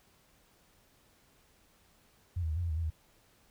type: tone with pitch steps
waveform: sine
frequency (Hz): 88.4 / 80.3 / 77.3 / 88 / 84.5 / 77.4 / 83.3 / 78.8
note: F2 / E2 / D#2 / F2 / E2 / D#2 / E2 / D#2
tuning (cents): +22 / -45 / -11 / +14 / +43 / -9 / +19 / +23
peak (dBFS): -30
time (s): 2.36-2.904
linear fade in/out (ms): 10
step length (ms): 68
effects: pink hiss -66 dBFS RMS until 3.5 s